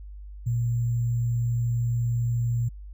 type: tone with sample-and-hold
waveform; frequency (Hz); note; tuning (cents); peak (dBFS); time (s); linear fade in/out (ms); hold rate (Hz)
sine; 118.6; A#2; +30; -22; 0.46-2.69; 10; 7350
effects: added 50 Hz sine -38 dBFS peak until 2.93 s